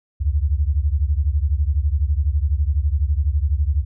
sine beating tone pair, 68.5 / 80.5 Hz, C#2 / E2, -20 / -41 cents, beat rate 12 Hz, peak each -18 / -20 dBFS, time 0.2-3.85 s, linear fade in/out 20 ms, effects none

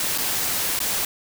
white noise with dropouts, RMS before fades -24 dBFS, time 0-1.05 s, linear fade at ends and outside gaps 2 ms, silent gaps 0.178-0.182 / 0.791-0.802 s, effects none

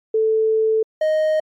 sine / triangle tone pair in turn, 440 / 622.3 Hz, A4 / D#5, 0 / 0 cents, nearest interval tritone, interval 600 cents, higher second, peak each -14 / -13 dBFS, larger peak second, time 0.14-0.83 / 1.01-1.4 s, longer first, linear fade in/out 5 ms, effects MP3 64 kbps

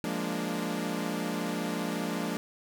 sawtooth chord, Bb dominant seventh, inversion second, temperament equal with one note detuned, 173.51 / 207.7 / 233.1 / 293.7 Hz, F3 / Ab3 / Bb3 / D4, -11 / 0 / 0 / 0 cents, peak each -32 dBFS, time 0.04-2.37 s, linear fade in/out 0 ms, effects none

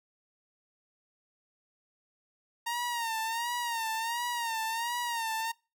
sawtooth tone with vibrato, 927 Hz, A#5, 10 cents flat, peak -27 dBFS, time 2.66-5.52 s, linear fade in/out 10 ms, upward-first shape sine, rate 1.4 Hz, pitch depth 77 cents each way, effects noise-tail reverb RT60 0.3 s tail -25 dB re dry

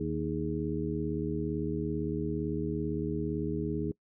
harmonic tone with a mistuned harmonic, 77.78 Hz, D#2, in tune, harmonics 1 / 2 / 3 / 4 / 5, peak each -39 / -35 / -37 / -35 / -36 dBFS, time 0-3.92 s, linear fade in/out 5 ms, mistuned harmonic 5, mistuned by +110 cents, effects noise-tail reverb RT60 0.1 s tail -23 dB re dry

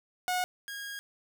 sawtooth tone pair in turn, 728 / 1634.3 Hz, F#5 / G#6, -28 / -28 cents, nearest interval octave + major second, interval 1400 cents, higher second, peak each -24 / -34 dBFS, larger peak first, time 0.28-0.44 / 0.68-0.99 s, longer second, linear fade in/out 0 ms, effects none

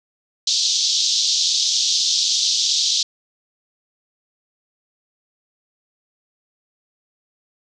pink band-pass noise, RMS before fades -19 dBFS, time 0.47-3.03 s, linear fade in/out 5 ms, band 3500 to 6400 Hz, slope 48 dB/octave, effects none

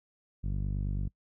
sawtooth tone with low-pass filter, 49.05 Hz, G1, 2 cents sharp, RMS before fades -32 dBFS, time 0.43-1.09 s, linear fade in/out 20 ms, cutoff 170 Hz, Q 1.3, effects noise-tail reverb RT60 0.1 s tail -24 dB re dry

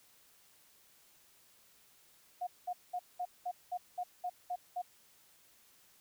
sine tone bursts, 719 Hz, F#5, 50 cents flat, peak -34 dBFS, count 10, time 2.41-4.82 s, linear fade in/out 10 ms, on 61 ms, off 200 ms, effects white hiss -65 dBFS RMS until 6 s

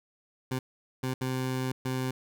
20% pulse tone bursts at uneven times, 129.4 Hz, C3, 19 cents flat, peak -24 dBFS, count 4, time 0.51-0.59 / 1.03-1.14 / 1.21-1.72 / 1.85-2.11 s, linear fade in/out 5 ms, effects none

